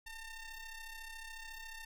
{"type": "ring-modulated tone", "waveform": "sawtooth", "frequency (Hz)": 901, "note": "A5", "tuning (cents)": 41, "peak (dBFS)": -39, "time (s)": [0.06, 1.85], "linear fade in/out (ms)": 5, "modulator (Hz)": 918, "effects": []}